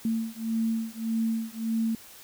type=beating tone pair; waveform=sine; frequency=224.1 / 225.8 Hz; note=A3 / A3; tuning=+32 / +45 cents; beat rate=1.7 Hz; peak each=-29 dBFS; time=0.05-1.95 s; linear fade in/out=2 ms; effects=white hiss -49 dBFS RMS until 2.23 s